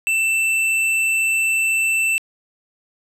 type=tone with hard clipping; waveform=sine; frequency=2666 Hz; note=E7; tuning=19 cents sharp; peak=-17 dBFS; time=0.07-2.18 s; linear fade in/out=0 ms; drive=17 dB; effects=low-pass 12000 Hz 12 dB/octave

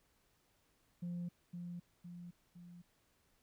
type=tone with echo; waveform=sine; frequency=174.61 Hz; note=F3; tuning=in tune; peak=-37 dBFS; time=1.02-1.29 s; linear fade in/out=10 ms; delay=510 ms; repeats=3; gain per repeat=-5 dB; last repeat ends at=2.82 s; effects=tanh soft clip ceiling -37 dBFS + pink hiss -75 dBFS RMS until 3.42 s

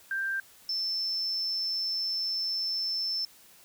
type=tone pair in turn; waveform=sine; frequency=1578 / 5308 Hz; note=G6 / E8; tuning=+11 / +11 cents; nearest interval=octave + major sixth; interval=2100 cents; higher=second; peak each=-28 dBFS; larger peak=neither; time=0.11-0.4 / 0.69-3.25 s; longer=second; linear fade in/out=2 ms; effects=white hiss -56 dBFS RMS until 3.64 s

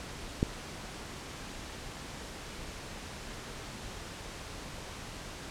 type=click; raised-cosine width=3 ms; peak=-12 dBFS; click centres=0.429 s; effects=pink hiss -43 dBFS RMS until 5.5 s + low-pass 8000 Hz 12 dB/octave

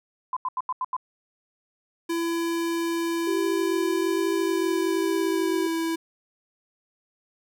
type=tone bursts; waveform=sine; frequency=1018 Hz; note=C6; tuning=48 cents flat; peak=-24 dBFS; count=6; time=0.33-0.966 s; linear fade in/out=2 ms; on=36 ms; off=84 ms
type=tone with pitch glide; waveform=square; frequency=335.6 to 328.9 Hz; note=E4 to E4; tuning=+31 to -4 cents; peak=-25 dBFS; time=2.09-5.96 s; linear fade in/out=10 ms; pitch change=-35 cents; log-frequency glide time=4.26-5.63 s
type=tone with vibrato; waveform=sine; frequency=383.1 Hz; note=G4; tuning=40 cents flat; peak=-25 dBFS; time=3.27-5.67 s; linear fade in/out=5 ms; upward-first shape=triangle; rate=1.2 Hz; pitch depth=36 cents each way
effects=none

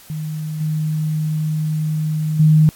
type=tone with level steps; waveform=sine; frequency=155 Hz; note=D#3; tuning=6 cents flat; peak=-22 / -17 / -8 dBFS; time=0.1-2.69 s; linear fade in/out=0 ms; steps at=0.6 / 2.39 s; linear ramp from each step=10 ms; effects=white hiss -44 dBFS RMS until 2.75 s + AAC 64 kbps

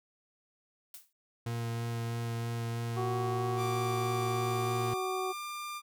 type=noise with exponential decay; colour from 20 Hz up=blue; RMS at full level=-43 dBFS; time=0.94-1.13 s; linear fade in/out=2 ms; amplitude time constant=40 ms
type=tone with vibrato; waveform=40% pulse; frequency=116.6 Hz; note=A#2; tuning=1 cent sharp; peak=-32 dBFS; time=1.46-4.94 s; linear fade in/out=5 ms; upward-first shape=sine; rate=3.1 Hz; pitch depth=10 cents each way
type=harmonic tone; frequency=374.2 Hz; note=F#4; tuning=20 cents sharp; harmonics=1 / 2 / 3; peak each=-34 / -37 / -39 dBFS; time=2.96-5.33 s; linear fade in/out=20 ms
type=tone with pitch glide; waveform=sawtooth; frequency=1179 to 1194.8 Hz; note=D6 to D6; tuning=+6 to +29 cents; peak=-34 dBFS; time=3.56-5.82 s; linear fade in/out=50 ms; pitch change=+23 cents; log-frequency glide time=4.32-4.88 s
effects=none

